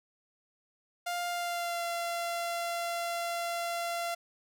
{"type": "tone with pitch glide", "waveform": "sawtooth", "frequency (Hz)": [701, 685.4], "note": ["F5", "F5"], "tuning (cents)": [6, -33], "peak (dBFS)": -28, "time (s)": [1.06, 4.15], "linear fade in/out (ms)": 10, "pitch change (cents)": -39, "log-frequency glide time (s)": [1.3, 1.84], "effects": []}